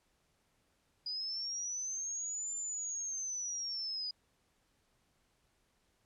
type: linear two-way sweep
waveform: sine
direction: up then down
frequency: 4900 to 7210 to 4900 Hz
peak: -36 dBFS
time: 1.06-4.11 s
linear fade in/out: 5 ms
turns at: 2.55 s
effects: pink hiss -75 dBFS RMS until 6.05 s + low-pass 11000 Hz 12 dB/octave